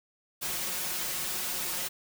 white noise with comb filter, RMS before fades -33 dBFS, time 0.41-1.89 s, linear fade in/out 20 ms, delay 5.5 ms, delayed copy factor +0.9, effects none

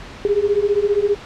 sine beating tone pair, 400.1 / 415.1 Hz, G4 / G#4, +35 / -1 cents, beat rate 15 Hz, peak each -18 / -17 dBFS, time 0.25-1.15 s, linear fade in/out 0 ms, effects pink hiss -36 dBFS RMS until 1.25 s + low-pass 4000 Hz 12 dB/octave

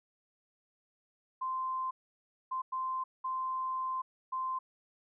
sine tone bursts at uneven times, 1040 Hz, C6, 11 cents flat, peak -32 dBFS, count 5, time 1.41-1.91 / 2.51-2.62 / 2.72-3.04 / 3.24-4.02 / 4.32-4.59 s, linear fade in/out 10 ms, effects none

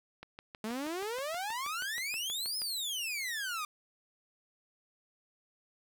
click train, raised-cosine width 0.3 ms, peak -29 dBFS, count 16, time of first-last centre 0.23-2.619 s, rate 6.28 Hz
sawtooth exponential two-way sweep, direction up then down, 210.2 to 5200 to 1188 Hz, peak -31 dBFS, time 0.64-3.65 s, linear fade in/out 2 ms, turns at 2.57 s
effects 10-bit

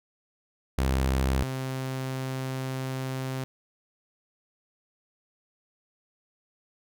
sawtooth tone pair in turn, 66 / 131.39 Hz, C2 / C3, +16 / +8 cents, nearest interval octave, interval 1192 cents, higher second, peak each -19 / -26 dBFS, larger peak first, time 0.78-1.43 / 1.43-3.44 s, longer second, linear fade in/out 0 ms, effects none

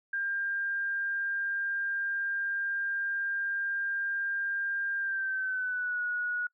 sine tone with pitch glide, 1599 to 1457.8 Hz, G6 to F#6, +34 to -26 cents, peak -29 dBFS, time 0.13-6.47 s, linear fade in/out 5 ms, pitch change -160 cents, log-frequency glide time 4.98-6.01 s, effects noise-tail reverb RT60 0.1 s tail -25 dB re dry

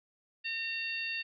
harmonic tone, 912 Hz, A#5, 38 cents flat, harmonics 2 / 3 / 4 / 5, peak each -40 / -35 / -45 / -43 dBFS, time 0.44-1.23 s, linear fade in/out 20 ms, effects none

